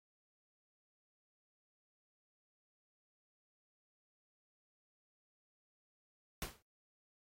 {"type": "noise with exponential decay", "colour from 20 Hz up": "pink", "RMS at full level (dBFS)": -38, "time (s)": [6.42, 6.62], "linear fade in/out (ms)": 0, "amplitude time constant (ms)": 42, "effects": ["AAC 48 kbps"]}